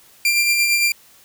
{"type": "tone with tremolo", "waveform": "sawtooth", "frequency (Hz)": 2377, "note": "D7", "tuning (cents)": 20, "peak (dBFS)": -10, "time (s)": [0.25, 0.92], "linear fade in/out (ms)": 2, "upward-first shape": "sine", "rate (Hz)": 8.8, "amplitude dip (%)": 35, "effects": ["white hiss -50 dBFS RMS until 1.24 s"]}